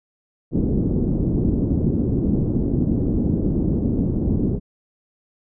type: low-pass noise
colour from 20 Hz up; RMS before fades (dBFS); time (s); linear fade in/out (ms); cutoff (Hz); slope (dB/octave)
white; -20; 0.51-4.6; 50; 310; 24
effects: none